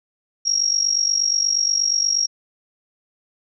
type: tone with amplitude modulation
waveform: sine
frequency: 5600 Hz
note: F8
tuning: 4 cents sharp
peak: -13 dBFS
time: 0.45-2.27 s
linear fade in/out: 20 ms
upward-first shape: sine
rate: 48.4 Hz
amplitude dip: 80%
effects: none